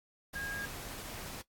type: tone in noise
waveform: sine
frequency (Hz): 1631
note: G#6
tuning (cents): -32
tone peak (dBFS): -37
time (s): 0.35-0.66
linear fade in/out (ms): 10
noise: pink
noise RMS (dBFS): -44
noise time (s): 0.33-1.42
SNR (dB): +4
effects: noise-tail reverb RT60 0.1 s tail -17 dB re dry + AAC 64 kbps